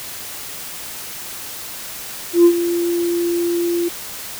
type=tone with ADSR envelope; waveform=sine; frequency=344.7 Hz; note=F4; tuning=23 cents flat; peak=-3 dBFS; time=2.33-3.89 s; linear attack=120 ms; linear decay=72 ms; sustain=-13 dB; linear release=12 ms; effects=tanh soft clip ceiling -4 dBFS + white hiss -31 dBFS RMS until 4.39 s